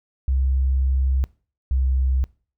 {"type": "tone pair in turn", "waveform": "sine", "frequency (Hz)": [66, 65.24], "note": ["C2", "C2"], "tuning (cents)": [16, -4], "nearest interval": "unison", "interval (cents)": 20, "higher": "first", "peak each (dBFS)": -17, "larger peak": "neither", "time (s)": [[0.28, 1.24], [1.71, 2.24]], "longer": "first", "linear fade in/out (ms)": 0, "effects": ["noise-tail reverb RT60 0.4 s tail -22 dB re dry"]}